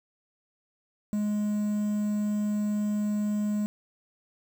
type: tone with quantisation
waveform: triangle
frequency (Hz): 209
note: G#3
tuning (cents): +11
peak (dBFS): -23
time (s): 1.13-3.66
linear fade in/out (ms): 0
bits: 8
effects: none